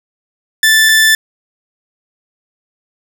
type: tone pair in turn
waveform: sawtooth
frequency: 1760 / 1760 Hz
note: A6 / A6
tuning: 0 / 0 cents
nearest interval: unison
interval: 0 cents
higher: neither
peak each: -3 dBFS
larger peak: neither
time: 0.63-0.89 / 0.89-1.15 s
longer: neither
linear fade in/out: 2 ms
effects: none